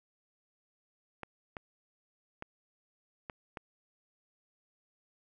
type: clicks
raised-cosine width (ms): 0.5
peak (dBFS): -25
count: 5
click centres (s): 1.233 / 1.568 / 2.424 / 3.298 / 3.572
effects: none